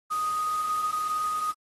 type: tone in noise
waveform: sine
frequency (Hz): 1244.5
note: D#6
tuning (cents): 0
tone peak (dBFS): -25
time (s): 0.1-1.53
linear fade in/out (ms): 20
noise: white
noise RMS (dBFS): -42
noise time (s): 0.1-1.53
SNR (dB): +14
effects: AAC 32 kbps